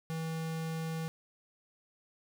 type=tone; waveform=square; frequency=161.8 Hz; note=E3; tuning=32 cents flat; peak=-35 dBFS; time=0.1-1.08 s; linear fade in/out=0 ms; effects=none